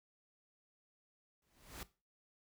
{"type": "noise with exponential growth", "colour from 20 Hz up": "pink", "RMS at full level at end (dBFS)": -44, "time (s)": [1.42, 1.83], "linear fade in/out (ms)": 2, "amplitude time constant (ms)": 88, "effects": ["noise-tail reverb RT60 0.3 s tail -17 dB re dry"]}